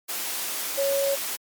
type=tone in noise; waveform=sine; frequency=555 Hz; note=C#5; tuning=2 cents sharp; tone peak=-21 dBFS; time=0.77-1.16 s; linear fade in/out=20 ms; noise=white; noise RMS=-30 dBFS; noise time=0.08-1.37 s; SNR=+6 dB; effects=high-pass 300 Hz 12 dB/octave + MP3 96 kbps